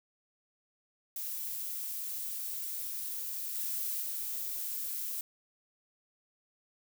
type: noise with level steps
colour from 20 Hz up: violet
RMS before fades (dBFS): -38 / -35 / -37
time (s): 1.16-5.21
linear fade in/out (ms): 2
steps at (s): 3.54 / 4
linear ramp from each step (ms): 20
effects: none